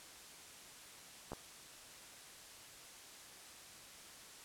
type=clicks; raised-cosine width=1 ms; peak=-29 dBFS; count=2; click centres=1.319 / 1.333 s; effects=white hiss -55 dBFS RMS until 4.44 s + low-pass 10000 Hz 12 dB/octave